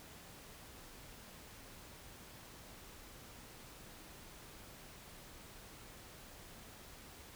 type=silence; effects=pink hiss -55 dBFS RMS until 7.35 s